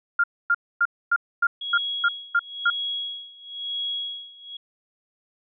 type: tone bursts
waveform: sine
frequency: 1401 Hz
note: F6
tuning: 5 cents sharp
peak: -16 dBFS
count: 9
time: 0.19-2.702 s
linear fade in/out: 5 ms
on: 48 ms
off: 260 ms
type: tone with tremolo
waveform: sine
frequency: 3322 Hz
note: G#7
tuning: in tune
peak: -25 dBFS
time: 1.61-4.57 s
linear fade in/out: 5 ms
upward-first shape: sine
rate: 1 Hz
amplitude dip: 90%
effects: none